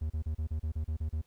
triangle tone bursts, 77.7 Hz, D#2, 2 cents flat, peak -28 dBFS, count 10, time 0.01-1.217 s, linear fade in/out 10 ms, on 91 ms, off 33 ms, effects pink hiss -71 dBFS RMS until 1.26 s

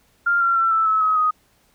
sine tone with pitch steps, 1396.9 / 1371.3 / 1346.2 / 1321.5 / 1297.3 / 1273.6 / 1250.3 Hz, F6 / F6 / E6 / E6 / E6 / D#6 / D#6, 0 / -32 / +36 / +4 / -28 / +40 / +8 cents, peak -15 dBFS, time 0.26-1.31 s, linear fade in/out 10 ms, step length 150 ms, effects pink hiss -60 dBFS RMS until 1.74 s

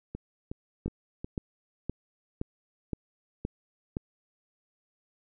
two click trains, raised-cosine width 3 ms, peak -18 / -23 dBFS, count 7 / 4, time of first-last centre 0.86-3.969 / 0.15-1.245 s, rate 1.93 / 2.74 Hz, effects none

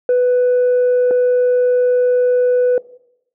sine tone pair in turn, 496 / 496 Hz, B4 / B4, +7 / +7 cents, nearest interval unison, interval 0 cents, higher neither, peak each -8 dBFS, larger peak neither, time 0.09-1.11 / 1.11-2.78 s, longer second, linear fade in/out 2 ms, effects noise-tail reverb RT60 0.8 s tail -20 dB re dry + tanh soft clip ceiling -9 dBFS

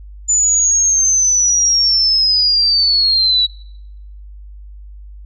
sine linear sweep, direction down, 7040 to 3893 Hz, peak -10 dBFS, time 0.28-3.47 s, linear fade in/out 20 ms, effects noise-tail reverb RT60 0.8 s tail -25 dB re dry + added 50 Hz sine -32 dBFS peak until 5.25 s

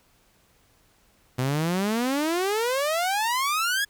sawtooth exponential sweep, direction up, 123.47 to 1700 Hz, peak -19 dBFS, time 1.38-3.85 s, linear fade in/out 10 ms, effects pink hiss -62 dBFS RMS until 3.89 s

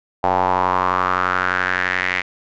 square tone with band-pass filter sweep, 45.81 Hz, F#1, 17 cents flat, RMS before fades -19 dBFS, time 0.23-2.22 s, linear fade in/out 10 ms, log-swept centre 800 to 2100 Hz, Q 4.2, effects resampled to 16000 Hz

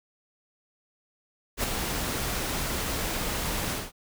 pink noise with ADSR envelope, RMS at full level -25 dBFS, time 1.57-3.92 s, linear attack 65 ms, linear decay 8 ms, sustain -5 dB, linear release 190 ms, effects none

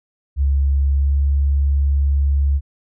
sine tone with pitch glide, 69.3 to 70.02 Hz, C#2 to C#2, 0 to +18 cents, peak -13 dBFS, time 0.36-2.61 s, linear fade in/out 50 ms, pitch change +18 cents, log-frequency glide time 0.93-1.14 s, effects none

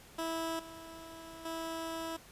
15% pulse tone with level steps, 327.3 Hz, E4, 12 cents flat, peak -28 / -41 / -31 dBFS, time 0.18-2.17 s, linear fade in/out 10 ms, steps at 0.59 / 1.45 s, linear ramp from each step 5 ms, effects pink hiss -56 dBFS RMS until 2.31 s + resampled to 32000 Hz

